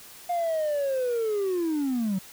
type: linear sweep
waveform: triangle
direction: down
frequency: 711 to 182 Hz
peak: -21 dBFS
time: 0.29-2.19 s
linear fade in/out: 10 ms
effects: tanh soft clip ceiling -19 dBFS + white hiss -47 dBFS RMS until 2.32 s